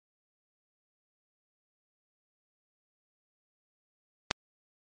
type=clicks; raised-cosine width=0.2 ms; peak=-30 / -6 dBFS; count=2; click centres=4.306 / 4.311 s; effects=MP3 48 kbps